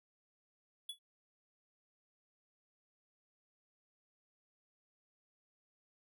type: tone with exponential decay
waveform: square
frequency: 3405 Hz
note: G#7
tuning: 42 cents sharp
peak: -38 dBFS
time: 0.89-0.99 s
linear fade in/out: 5 ms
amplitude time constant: 20 ms
effects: none

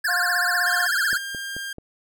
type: tone with vibrato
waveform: square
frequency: 1568 Hz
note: G6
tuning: in tune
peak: -21 dBFS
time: 0.04-1.18 s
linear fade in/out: 10 ms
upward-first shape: triangle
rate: 16 Hz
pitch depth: 230 cents each way
type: harmonic tone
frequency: 356 Hz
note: F4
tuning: 33 cents sharp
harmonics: 2 / 3 / 4 / 5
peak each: -28 / -33 / -35 / -32 dBFS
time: 0.08-0.87 s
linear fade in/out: 10 ms
type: tone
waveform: sawtooth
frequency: 1602 Hz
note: G6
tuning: 37 cents sharp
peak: -26 dBFS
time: 0.66-1.73 s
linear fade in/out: 5 ms
type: click train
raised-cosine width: 2 ms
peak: -24 dBFS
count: 4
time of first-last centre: 1.13-1.784 s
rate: 4.59 Hz
effects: none

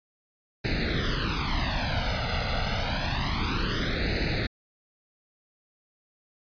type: noise with flanger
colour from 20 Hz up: pink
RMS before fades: -27 dBFS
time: 0.64-4.47 s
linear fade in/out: 10 ms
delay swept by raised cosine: 0.46 to 1.46 ms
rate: 0.28 Hz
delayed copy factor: +0.95
effects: resampled to 11025 Hz

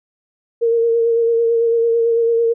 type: tone with vibrato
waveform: sine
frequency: 462.3 Hz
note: A#4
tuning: 14 cents flat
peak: -12 dBFS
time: 0.61-2.54 s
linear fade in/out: 20 ms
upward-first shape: sine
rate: 9 Hz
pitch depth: 23 cents each way
effects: none

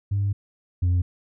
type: tone pair in turn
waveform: sine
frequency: 100 / 89.09 Hz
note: G2 / F2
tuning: +35 / +35 cents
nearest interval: major second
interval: 200 cents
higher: first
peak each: -19 / -15 dBFS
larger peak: second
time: 0.11-0.33 / 0.82-1.02 s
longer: first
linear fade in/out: 10 ms
effects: tanh soft clip ceiling -17 dBFS

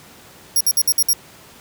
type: tone bursts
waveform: 5% pulse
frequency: 5600 Hz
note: F8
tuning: 4 cents sharp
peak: -7 dBFS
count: 6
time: 0.56-1.132 s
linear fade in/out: 2 ms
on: 47 ms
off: 58 ms
effects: pink hiss -44 dBFS RMS until 1.6 s + high-pass 100 Hz 12 dB/octave

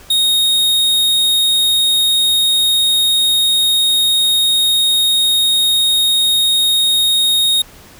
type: tone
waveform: 45% pulse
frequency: 3729 Hz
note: A#7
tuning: in tune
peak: -11 dBFS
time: 0.1-7.62 s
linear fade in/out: 5 ms
effects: pink hiss -41 dBFS RMS until 7.99 s

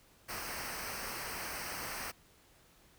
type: noise with comb filter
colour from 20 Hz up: pink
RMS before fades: -41 dBFS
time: 0.28-2.12 s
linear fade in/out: 20 ms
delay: 0.28 ms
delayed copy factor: -0.7
effects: pink hiss -64 dBFS RMS until 2.98 s

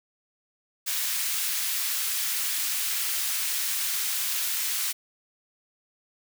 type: high-pass noise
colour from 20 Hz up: white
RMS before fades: -28 dBFS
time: 0.86-4.93 s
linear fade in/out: 20 ms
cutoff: 1600 Hz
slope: 12 dB/octave
effects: none

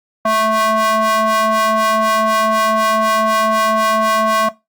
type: ring-modulated tone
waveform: square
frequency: 220 Hz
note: A3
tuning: in tune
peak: -10 dBFS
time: 0.25-4.49 s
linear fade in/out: 5 ms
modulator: 878 Hz
effects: noise-tail reverb RT60 0.2 s tail -17 dB re dry + Opus 48 kbps

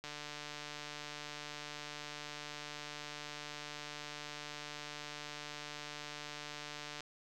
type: click train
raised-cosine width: 0.2 ms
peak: -27 dBFS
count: 1032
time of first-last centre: 0.04-7.006 s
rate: 148 Hz
effects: none

